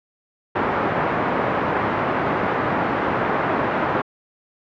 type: band-pass noise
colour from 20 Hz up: white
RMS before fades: -21 dBFS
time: 0.55-4.02 s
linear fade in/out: 10 ms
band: 120 to 1300 Hz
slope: 12 dB/octave
effects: low-pass 2000 Hz 12 dB/octave